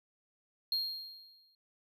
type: tone with exponential decay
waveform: triangle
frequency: 4234 Hz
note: C8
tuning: 20 cents sharp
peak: -27 dBFS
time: 0.72-1.55 s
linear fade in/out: 2 ms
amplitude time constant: 180 ms
effects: none